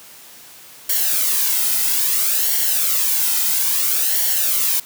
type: noise with flanger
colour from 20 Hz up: blue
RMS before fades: -18 dBFS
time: 0.89-4.8 s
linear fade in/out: 5 ms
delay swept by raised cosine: 0.79 to 1.78 ms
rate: 0.6 Hz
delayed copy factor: -0.65
effects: white hiss -42 dBFS RMS until 4.85 s + high-pass 80 Hz 12 dB/octave